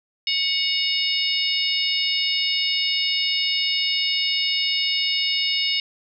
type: harmonic tone with a mistuned harmonic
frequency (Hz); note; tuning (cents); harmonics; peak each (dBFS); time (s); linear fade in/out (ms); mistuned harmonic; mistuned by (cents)
740; F#5; 0; 3 / 4 / 5 / 6 / 7; -27 / -24 / -26 / -31 / -26; 0.27-5.8; 2; 4; -44
effects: none